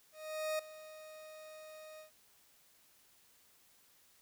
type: tone with ADSR envelope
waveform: 40% pulse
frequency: 622.3 Hz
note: D#5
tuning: in tune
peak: -32 dBFS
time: 0.12-2.11 s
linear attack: 470 ms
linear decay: 5 ms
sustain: -17 dB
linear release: 110 ms
effects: white hiss -67 dBFS RMS until 4.21 s